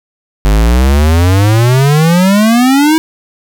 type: exponential sweep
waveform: square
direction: up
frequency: 49 to 324.9 Hz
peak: -6 dBFS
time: 0.45-2.98 s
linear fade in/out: 0 ms
effects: none